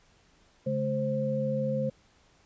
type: tone cluster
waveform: sine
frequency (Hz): 139.9 / 214.1 / 525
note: C#3 / A3 / C5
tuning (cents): +16 / -47 / +6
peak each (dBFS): -32 / -32 / -29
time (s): 0.66-1.9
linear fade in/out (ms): 10
effects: pink hiss -63 dBFS RMS until 2.45 s + resampled to 16000 Hz